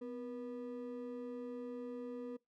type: ring-modulated tone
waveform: triangle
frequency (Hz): 366.8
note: F#4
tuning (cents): -15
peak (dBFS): -37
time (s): 0.01-2.37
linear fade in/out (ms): 10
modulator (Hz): 115
effects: noise-tail reverb RT60 0.2 s tail -24 dB re dry